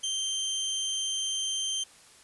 25% pulse tone, 3138 Hz, G7, 1 cent sharp, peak -25 dBFS, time 0.03-1.84 s, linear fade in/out 10 ms, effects white hiss -55 dBFS RMS until 2.23 s + resampled to 24000 Hz

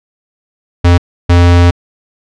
square tone bursts at uneven times, 87.31 Hz, F2, in tune, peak -4 dBFS, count 2, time 0.84-0.98 / 1.29-1.71 s, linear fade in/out 10 ms, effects low-pass 5000 Hz 12 dB/octave

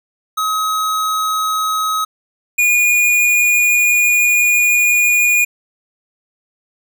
square tone pair in turn, 1272 / 2442 Hz, D#6 / D#7, +38 / -33 cents, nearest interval major seventh, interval 1129 cents, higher second, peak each -16 / -11 dBFS, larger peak second, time 0.37-2.05 / 2.58-5.45 s, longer second, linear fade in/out 10 ms, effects none

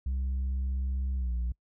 sine tone with pitch glide, 65.41 to 59.64 Hz, C2 to A#1, 0 to +40 cents, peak -25 dBFS, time 0.06-1.52 s, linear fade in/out 5 ms, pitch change -160 cents, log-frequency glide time 1.16-1.32 s, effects noise-tail reverb RT60 0.1 s tail -26 dB re dry + tanh soft clip ceiling -27 dBFS

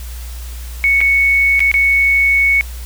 sine tone with dropouts, 2217 Hz, C#7, in tune, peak -9 dBFS, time 0.84-2.61 s, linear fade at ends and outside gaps 0 ms, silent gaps 1.006-1.013 / 1.594-1.604 / 1.715-1.741 s, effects added 60 Hz sine -25 dBFS peak until 2.85 s + white hiss -37 dBFS RMS until 2.85 s

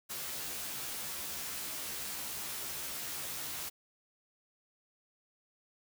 white noise with comb filter, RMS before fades -40 dBFS, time 0.09-3.7 s, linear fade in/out 20 ms, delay 14 ms, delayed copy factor +0.75, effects none

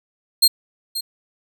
sawtooth tone with echo, 4209 Hz, C8, 9 cents sharp, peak -7 dBFS, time 0.42-0.48 s, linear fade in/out 10 ms, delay 530 ms, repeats 1, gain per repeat -13 dB, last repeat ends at 1.01 s, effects none

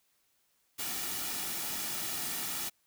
white noise with comb filter, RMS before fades -36 dBFS, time 0.78-2.7 s, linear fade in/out 20 ms, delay 1.9 ms, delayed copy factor -0.5, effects white hiss -73 dBFS RMS until 2.86 s

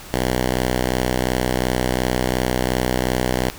5% pulse tone, 62.8 Hz, B1, 30 cents sharp, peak -7 dBFS, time 0.14-3.5 s, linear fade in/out 0 ms, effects pink hiss -38 dBFS RMS until 3.58 s

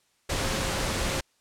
sine tone in noise, 533 Hz, C5, 32 cents sharp, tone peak -38 dBFS, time 0.29-1.21 s, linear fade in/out 10 ms, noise pink, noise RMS -28 dBFS, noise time 0.29-1.21 s, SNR -13 dB, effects white hiss -68 dBFS RMS until 1.4 s + low-pass 9000 Hz 12 dB/octave

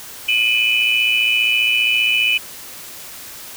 sine tone cluster, 2442 / 2557 / 2979 Hz, D#7 / D#7 / F#7, -33 / +47 / +11 cents, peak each -18 dBFS, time 0.28-2.38 s, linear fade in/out 10 ms, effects white hiss -35 dBFS RMS until 3.56 s

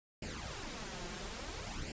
pink noise with flanger, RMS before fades -43 dBFS, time 0.22-1.92 s, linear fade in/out 5 ms, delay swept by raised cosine 0.4 to 5.7 ms, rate 0.59 Hz, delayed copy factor +0.7, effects resampled to 16000 Hz

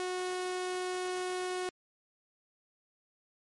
sawtooth tone, 365.7 Hz, F#4, 20 cents flat, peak -29 dBFS, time 0-1.69 s, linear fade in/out 0 ms, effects MP3 48 kbps

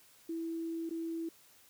sine tone with dropouts, 329.6 Hz, E4, in tune, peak -35 dBFS, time 0.29-1.29 s, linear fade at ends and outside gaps 5 ms, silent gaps 0.894-0.908 s, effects white hiss -62 dBFS RMS until 1.69 s

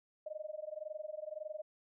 sine tone with amplitude modulation, 615 Hz, D#5, 20 cents flat, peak -37 dBFS, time 0.26-1.62 s, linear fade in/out 5 ms, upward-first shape sine, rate 21.8 Hz, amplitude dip 95%, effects none

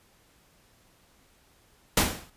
pink noise with exponential decay, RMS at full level -17 dBFS, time 1.97-2.3 s, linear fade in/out 5 ms, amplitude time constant 71 ms, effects pink hiss -62 dBFS RMS until 2.36 s + resampled to 32000 Hz

